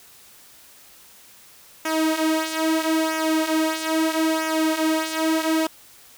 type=tone with flanger; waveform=sawtooth; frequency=318.1 Hz; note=D#4; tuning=38 cents sharp; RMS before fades=-22 dBFS; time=1.85-5.67 s; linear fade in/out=5 ms; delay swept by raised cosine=0.23 to 6.23 ms; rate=0.77 Hz; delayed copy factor=-0.7; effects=white hiss -49 dBFS RMS until 6.17 s